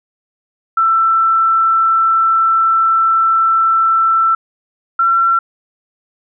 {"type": "tone pair in turn", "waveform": "sine", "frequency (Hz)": [1334, 1355], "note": ["E6", "E6"], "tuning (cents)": [20, 47], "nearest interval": "unison", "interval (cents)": 27, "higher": "second", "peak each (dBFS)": -9, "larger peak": "neither", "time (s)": [[0.77, 4.35], [4.99, 5.39]], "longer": "first", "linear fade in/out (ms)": 5, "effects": []}